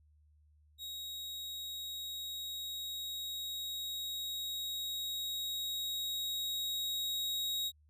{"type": "tone with level ramp", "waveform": "40% pulse", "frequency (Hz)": 3790, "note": "A#7", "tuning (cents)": 28, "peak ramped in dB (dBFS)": [-40, -32], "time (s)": [0.78, 7.72], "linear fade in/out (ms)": 50, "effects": ["added 75 Hz sine -63 dBFS peak until 7.89 s"]}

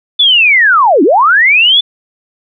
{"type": "linear two-way sweep", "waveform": "sine", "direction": "down then up", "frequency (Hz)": [3524, 256.6, 3524], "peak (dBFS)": -4, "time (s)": [0.19, 1.81], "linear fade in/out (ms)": 10, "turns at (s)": 1.03, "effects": []}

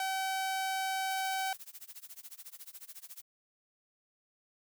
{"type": "tone", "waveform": "sawtooth", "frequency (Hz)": 765, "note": "G5", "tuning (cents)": -42, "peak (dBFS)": -28, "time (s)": [0, 1.53], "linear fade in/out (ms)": 2}
{"type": "noise with tremolo", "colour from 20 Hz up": "blue", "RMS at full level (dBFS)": -46, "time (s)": [1.1, 3.22], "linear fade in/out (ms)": 10, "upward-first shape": "sine", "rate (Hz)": 14, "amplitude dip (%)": 95}
{"effects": []}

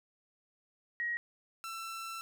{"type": "tone pair in turn", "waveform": ["sine", "sawtooth"], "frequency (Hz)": [1894, 1339.3], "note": ["A#6", "E6"], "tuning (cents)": [27, 27], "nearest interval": "tritone", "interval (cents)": 600, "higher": "first", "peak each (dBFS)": [-32, -36], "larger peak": "first", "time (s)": [[1, 1.17], [1.64, 2.21]], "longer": "second", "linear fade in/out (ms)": 0, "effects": []}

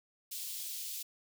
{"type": "high-pass noise", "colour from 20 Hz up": "white", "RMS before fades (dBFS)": -41, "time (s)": [0.31, 1.03], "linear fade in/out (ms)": 10, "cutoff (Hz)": 3000, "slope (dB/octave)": 24, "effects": []}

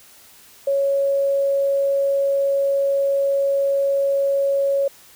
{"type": "tone", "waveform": "sine", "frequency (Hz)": 554.4, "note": "C#5", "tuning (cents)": 0, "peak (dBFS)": -16, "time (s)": [0.67, 4.88], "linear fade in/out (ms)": 5, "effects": ["white hiss -48 dBFS RMS until 5.15 s"]}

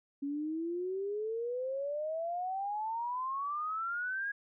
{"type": "exponential sweep", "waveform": "sine", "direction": "up", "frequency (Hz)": [277.2, 1661.2], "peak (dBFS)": -33, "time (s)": [0.22, 4.32], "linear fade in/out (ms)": 10, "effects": []}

